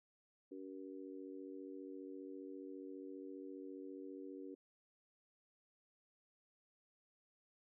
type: harmonic tone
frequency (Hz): 94.8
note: F#2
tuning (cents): +43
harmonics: 3 / 4 / 5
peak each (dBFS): -50 / -52 / -55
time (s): 0.51-4.55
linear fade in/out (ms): 10
effects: none